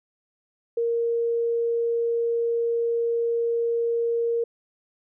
sine tone, 466.2 Hz, A#4, in tune, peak -21 dBFS, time 0.77-4.44 s, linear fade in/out 5 ms, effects none

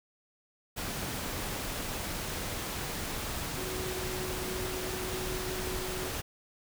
sine tone in noise, 370 Hz, F#4, in tune, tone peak -38 dBFS, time 3.57-6.1 s, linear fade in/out 20 ms, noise pink, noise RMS -36 dBFS, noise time 0.76-6.22 s, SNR -5 dB, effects none

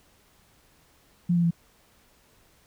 sine tone with pitch steps, 174.61 / 171.71 / 168.86 Hz, F3 / F3 / E3, 0 / -29 / +42 cents, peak -19 dBFS, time 1.29-1.509 s, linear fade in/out 10 ms, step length 73 ms, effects pink hiss -61 dBFS RMS until 2.66 s

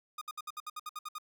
45% pulse tone bursts, 1228 Hz, D#6, 23 cents flat, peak -38 dBFS, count 11, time 0.18-1.184 s, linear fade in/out 5 ms, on 34 ms, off 63 ms, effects none

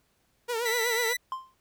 sawtooth tone with vibrato, 466.2 Hz, A#4, in tune, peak -24 dBFS, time 0.48-1.14 s, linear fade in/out 20 ms, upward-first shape triangle, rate 8.1 Hz, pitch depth 100 cents each way
sawtooth tone, 1977 Hz, B6, 1 cent sharp, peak -24 dBFS, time 0.65-1.17 s, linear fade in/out 10 ms
triangle tone with exponential decay, 1046.5 Hz, C6, in tune, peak -25 dBFS, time 1.32-1.54 s, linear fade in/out 1 ms, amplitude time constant 47 ms
effects pink hiss -70 dBFS RMS until 1.6 s

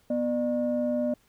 sine tone pair together, 245.5 / 600 Hz, B3 / D5, -10 / +37 cents, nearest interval octave + minor third, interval 1547 cents, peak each -26 dBFS, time 0.1-1.14 s, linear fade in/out 5 ms, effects tanh soft clip ceiling -18 dBFS + pink hiss -65 dBFS RMS until 1.28 s

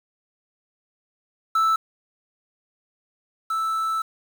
triangle tone pair in turn, 1318 / 1318 Hz, E6 / E6, -1 / -1 cents, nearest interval unison, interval 0 cents, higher neither, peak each -15 / -20 dBFS, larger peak first, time 1.55-1.76 / 3.5-4.02 s, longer second, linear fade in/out 5 ms, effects 7-bit

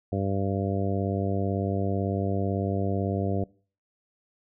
harmonic tone, 98 Hz, G2, in tune, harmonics 1 / 2 / 3 / 4 / 5 / 6 / 7, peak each -28 / -31 / -33 / -34 / -35 / -36 / -36 dBFS, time 0.12-3.44 s, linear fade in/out 5 ms, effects noise-tail reverb RT60 0.4 s tail -22 dB re dry

